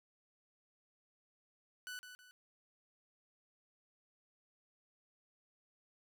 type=tone with echo; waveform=sawtooth; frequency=1490 Hz; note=F#6; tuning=12 cents sharp; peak=-40 dBFS; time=1.87-1.99 s; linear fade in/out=0 ms; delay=160 ms; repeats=2; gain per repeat=-8 dB; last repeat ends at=2.31 s; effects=none